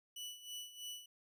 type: tone with tremolo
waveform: sawtooth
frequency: 2960 Hz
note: F#7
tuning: in tune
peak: -40 dBFS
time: 0.16-1.06 s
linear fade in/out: 5 ms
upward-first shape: sine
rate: 3.1 Hz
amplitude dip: 75%
effects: none